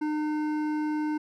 triangle tone with hard clipping, 303.9 Hz, D#4, 41 cents flat, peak -28 dBFS, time 0.01-1.18 s, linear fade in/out 10 ms, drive 15 dB, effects none

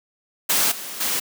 white noise with level steps, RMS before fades -19 / -33 / -23 dBFS, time 0.49-1.2 s, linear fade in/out 10 ms, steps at 0.71 / 1 s, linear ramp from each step 10 ms, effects high-pass 200 Hz 12 dB/octave

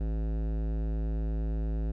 sine tone with hard clipping, 54.3 Hz, A1, 22 cents flat, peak -30 dBFS, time 0-1.92 s, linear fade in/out 10 ms, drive 16 dB, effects none

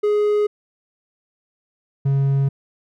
triangle tone pair in turn, 417.4 / 137.69 Hz, G#4 / C#3, +9 / -11 cents, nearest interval octave + perfect fifth, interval 1920 cents, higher first, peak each -13 dBFS, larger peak neither, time 0.03-0.47 / 2.05-2.49 s, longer neither, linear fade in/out 10 ms, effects none

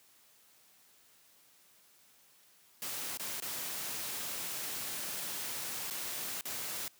white noise with dropouts, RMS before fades -39 dBFS, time 2.82-6.88 s, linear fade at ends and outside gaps 1 ms, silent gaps 3.173-3.196 / 3.401-3.422 / 5.901-5.908 / 6.41-6.454 s, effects white hiss -64 dBFS RMS until 6.99 s + high-pass 100 Hz 12 dB/octave

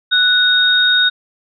sine tone pair together, 1480 / 3729 Hz, F#6 / A#7, 0 / 0 cents, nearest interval octave + major third, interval 1600 cents, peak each -13 / -12 dBFS, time 0.11-1.1 s, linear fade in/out 20 ms, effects none

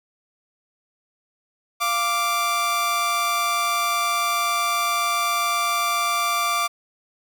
sawtooth tone pair together, 694.9 / 1174 Hz, F5 / D6, -9 / -1 cents, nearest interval major sixth, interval 908 cents, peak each -24 / -17 dBFS, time 1.8-6.68 s, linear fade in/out 20 ms, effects none

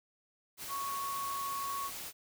sine tone in noise, 1108.7 Hz, C#6, in tune, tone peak -35 dBFS, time 0.68-1.91 s, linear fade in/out 50 ms, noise white, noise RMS -43 dBFS, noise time 0.57-2.13 s, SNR +5 dB, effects none

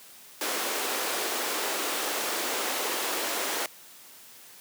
pink high-pass noise, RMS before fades -30 dBFS, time 0.41-3.66 s, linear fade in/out 2 ms, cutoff 330 Hz, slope 24 dB/octave, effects white hiss -50 dBFS RMS until 4.6 s + high-pass 150 Hz 12 dB/octave

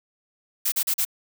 blue noise bursts, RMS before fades -23 dBFS, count 4, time 0.65-1.051 s, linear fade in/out 10 ms, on 71 ms, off 39 ms, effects none

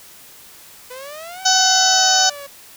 sawtooth exponential two-way sweep, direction up then down, 492.6 to 763 to 557 Hz, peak -28 dBFS, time 0.9-2.47 s, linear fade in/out 10 ms, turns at 1.42 s
harmonic tone, 753 Hz, F#5, 30 cents sharp, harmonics 1 / 2 / 4 / 5 / 6 / 7 / 8 / 9, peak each -18 / -21 / -23 / -23 / -21 / -19 / -19 / -22 dBFS, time 1.45-2.3 s, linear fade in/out 10 ms
effects white hiss -43 dBFS RMS until 2.76 s

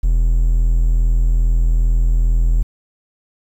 triangle tone, 41.2 Hz, E1, in tune, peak -9 dBFS, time 0.03-2.63 s, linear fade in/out 10 ms, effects 8-bit

